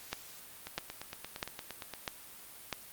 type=two click trains; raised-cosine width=0.2 ms; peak=-23 / -16 dBFS; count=12 / 5; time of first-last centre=0.67-1.937 / 0.13-2.727 s; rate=8.68 / 1.54 Hz; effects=white hiss -51 dBFS RMS until 2.92 s + Opus 48 kbps